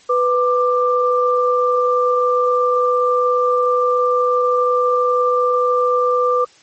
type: tone pair together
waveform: sine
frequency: 496.2 / 1185 Hz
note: B4 / D6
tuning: +8 / +15 cents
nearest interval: octave + minor third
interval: 1507 cents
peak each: -15 / -16 dBFS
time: 0.09-6.45 s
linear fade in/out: 10 ms
effects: white hiss -49 dBFS RMS until 6.62 s + MP3 32 kbps